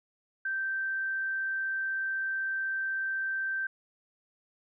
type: tone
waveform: sine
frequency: 1561 Hz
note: G6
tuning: 8 cents flat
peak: -29 dBFS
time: 0.45-3.67 s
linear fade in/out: 5 ms
effects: none